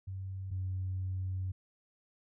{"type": "tone pair in turn", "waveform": "sine", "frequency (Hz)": [95.3, 93.45], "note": ["G2", "F#2"], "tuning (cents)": [-48, 18], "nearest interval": "unison", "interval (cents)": 34, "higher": "first", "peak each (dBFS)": [-37, -32], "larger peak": "second", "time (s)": [[0.07, 0.51], [0.51, 1.52]], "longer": "second", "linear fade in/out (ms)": 10, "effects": ["tanh soft clip ceiling -28 dBFS"]}